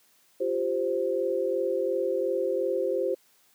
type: chord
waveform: sine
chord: F suspended second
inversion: none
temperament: equal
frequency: 349.2 / 392 / 523.3 Hz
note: F4 / G4 / C5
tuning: 0 / 0 / 0 cents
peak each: -31 / -29 / -27 dBFS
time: 0.4-3.15 s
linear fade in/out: 10 ms
effects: white hiss -63 dBFS RMS until 3.54 s + high-pass 150 Hz 12 dB/octave